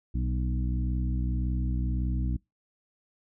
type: harmonic tone with a mistuned harmonic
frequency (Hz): 61.74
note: B1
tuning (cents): 0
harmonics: 1 / 2 / 3 / 4 / 5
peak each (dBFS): -27 / -33 / -37 / -39 / -41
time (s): 0.14-2.37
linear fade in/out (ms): 10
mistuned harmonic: 3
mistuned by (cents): +34
effects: noise-tail reverb RT60 0.2 s tail -25 dB re dry